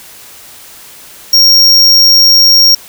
square tone, 5570 Hz, F8, 5 cents flat, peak -3 dBFS, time 1.33-2.75 s, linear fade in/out 5 ms, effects white hiss -34 dBFS RMS until 2.88 s

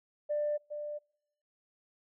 sine tone with echo, 593 Hz, D5, 17 cents sharp, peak -28 dBFS, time 0.29-0.58 s, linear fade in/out 20 ms, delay 410 ms, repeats 1, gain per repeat -8 dB, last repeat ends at 0.99 s, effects noise-tail reverb RT60 0.7 s tail -25 dB re dry + tanh soft clip ceiling -24 dBFS

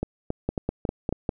two click trains, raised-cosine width 2 ms, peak -11 / -13 dBFS, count 5 / 5, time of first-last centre 0.49-1.292 / 0.03-1.126 s, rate 4.99 / 3.65 Hz, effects none

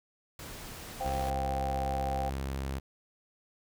pink noise, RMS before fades -44 dBFS, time 0.39-1.3 s, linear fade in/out 2 ms
sine chord, C suspended fourth, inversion none, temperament just, 523.3 / 697.7 / 784.9 Hz, C5 / F5 / G5, 0 / -2 / +2 cents, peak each -38 / -39 / -33 dBFS, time 1-2.3 s, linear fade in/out 10 ms
sawtooth tone, 67.4 Hz, C#2, 48 cents flat, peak -29 dBFS, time 1.04-2.8 s, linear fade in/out 20 ms
effects none

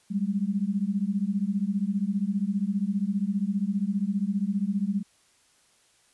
sine beating tone pair, 192.2 / 207.2 Hz, G3 / G#3, -34 / -4 cents, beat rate 15 Hz, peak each -27 dBFS, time 0.1-5.03 s, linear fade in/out 20 ms, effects white hiss -63 dBFS RMS until 6.13 s + resampled to 24000 Hz

